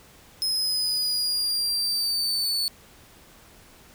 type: exponential sweep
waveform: 40% pulse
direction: down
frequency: 5140 to 4441 Hz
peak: -22 dBFS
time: 0.42-2.68 s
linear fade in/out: 0 ms
effects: pink hiss -52 dBFS RMS until 3.94 s